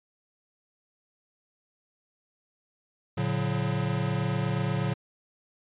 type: tone cluster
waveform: square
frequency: 113.3 / 141.8 / 181.2 Hz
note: A#2 / C#3 / F#3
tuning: -49 / +40 / -36 cents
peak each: -31 / -30 / -32 dBFS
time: 3.17-4.94 s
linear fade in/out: 10 ms
effects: resampled to 8000 Hz